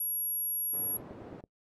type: tone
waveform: sine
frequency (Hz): 11300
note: F9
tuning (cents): +19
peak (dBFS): -30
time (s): 0-0.97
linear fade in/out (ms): 5
type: band-pass noise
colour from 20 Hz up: white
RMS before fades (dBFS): -47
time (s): 0.73-1.41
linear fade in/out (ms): 5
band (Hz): 110 to 470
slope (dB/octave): 12
type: click train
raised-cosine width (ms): 2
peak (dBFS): -34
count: 5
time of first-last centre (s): 1-1.439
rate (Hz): 9.11
effects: noise-tail reverb RT60 0.1 s tail -22 dB re dry